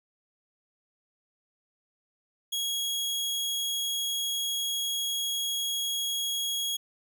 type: tone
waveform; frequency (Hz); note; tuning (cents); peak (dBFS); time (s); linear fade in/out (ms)
sawtooth; 3312; G#7; -5; -25; 2.52-6.77; 10
effects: none